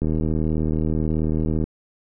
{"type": "click train", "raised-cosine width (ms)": 3, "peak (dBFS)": -11, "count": 128, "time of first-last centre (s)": [0.02, 1.64], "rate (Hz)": 78.4, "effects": []}